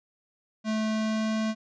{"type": "tone with pitch glide", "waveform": "square", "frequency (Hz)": [217.7, 219], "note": ["A3", "A3"], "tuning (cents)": [-18, -8], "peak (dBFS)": -26, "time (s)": [0.64, 1.55], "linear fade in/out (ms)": 50, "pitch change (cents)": 10, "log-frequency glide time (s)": [0.87, 1.37], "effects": ["resampled to 16000 Hz"]}